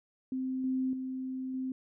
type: tone with level steps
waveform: sine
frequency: 260 Hz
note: C4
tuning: 11 cents flat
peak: -31 / -28 / -34 / -32 dBFS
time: 0.32-1.72 s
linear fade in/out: 2 ms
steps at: 0.64 / 0.93 / 1.54 s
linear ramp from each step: 2 ms
effects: none